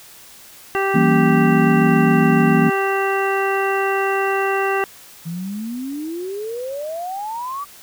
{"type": "harmonic tone", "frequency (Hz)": 390.6, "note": "G4", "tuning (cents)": -6, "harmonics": [1, 2, 3, 4, 5, 7], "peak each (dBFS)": [-20, -23, -25, -26, -27, -28], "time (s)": [0.75, 4.84], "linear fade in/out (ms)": 0}
{"type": "chord", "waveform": "sine", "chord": "E diminished seventh", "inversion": "none", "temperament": "equal with one note detuned", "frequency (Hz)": [164.81, 192.08, 233.1, 277.2], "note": ["E3", "G3", "Bb3", "Db4"], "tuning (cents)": [0, -35, 0, 0], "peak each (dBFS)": [-17, -21, -16, -21], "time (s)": [0.94, 2.7], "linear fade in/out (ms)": 10}
{"type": "exponential sweep", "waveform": "sine", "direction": "up", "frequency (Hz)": [161.5, 1174.7], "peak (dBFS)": -24, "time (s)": [5.25, 7.65], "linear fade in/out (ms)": 20}
{"effects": ["white hiss -43 dBFS RMS until 7.82 s"]}